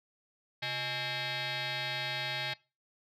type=tone with frequency modulation; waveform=sine; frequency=844 Hz; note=G#5; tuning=28 cents sharp; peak=-31 dBFS; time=0.62-2.54 s; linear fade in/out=10 ms; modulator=489 Hz; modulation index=7.3; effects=noise-tail reverb RT60 0.3 s tail -23 dB re dry + tanh soft clip ceiling -30 dBFS